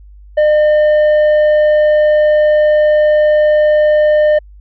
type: tone with tanh clipping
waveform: triangle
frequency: 605 Hz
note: D#5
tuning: 49 cents flat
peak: -8 dBFS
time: 0.37-4.39 s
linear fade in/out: 10 ms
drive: 10 dB
effects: added 50 Hz sine -35 dBFS peak until 4.6 s